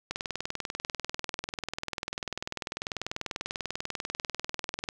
click train, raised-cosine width 0.2 ms, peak -15 dBFS, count 98, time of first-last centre 0.11-4.888 s, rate 20.3 Hz, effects none

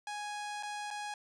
sawtooth tone with dropouts, 830.6 Hz, G#5, in tune, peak -34 dBFS, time 0.07-1.14 s, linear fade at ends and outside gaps 2 ms, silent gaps 0.627-0.632 / 0.905-0.91 s, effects resampled to 22050 Hz

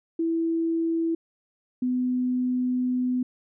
sine tone pair in turn, 329.6 / 251.2 Hz, E4 / B3, 0 / +30 cents, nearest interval perfect fourth, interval 470 cents, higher first, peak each -22 dBFS, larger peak neither, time 0.19-1.15 / 1.82-3.23 s, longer second, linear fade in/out 5 ms, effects none

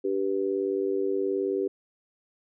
sine tone with amplitude modulation, 390 Hz, G4, 9 cents flat, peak -20 dBFS, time 0.04-1.68 s, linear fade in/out 10 ms, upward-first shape sine, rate 98.8 Hz, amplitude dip 95%, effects none

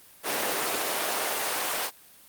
pink noise with high-pass filter sweep, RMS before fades -28 dBFS, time 0.23-1.91 s, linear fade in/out 50 ms, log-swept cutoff 400 to 700 Hz, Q 0.94, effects white hiss -53 dBFS RMS until 2.28 s + Opus 32 kbps

